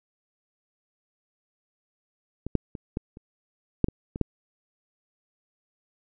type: clicks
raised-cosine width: 3 ms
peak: -19 / -8 / -23 / -15 / -30 / -6 / -16 / -20 / -8 dBFS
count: 9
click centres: 2.466 / 2.553 / 2.752 / 2.971 / 3.171 / 3.843 / 3.885 / 4.159 / 4.213 s
effects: none